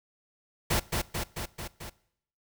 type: noise with echo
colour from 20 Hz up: pink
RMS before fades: -26 dBFS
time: 0.7-0.8 s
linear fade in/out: 10 ms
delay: 220 ms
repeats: 5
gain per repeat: -3 dB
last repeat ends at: 1.9 s
effects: noise-tail reverb RT60 0.7 s tail -21 dB re dry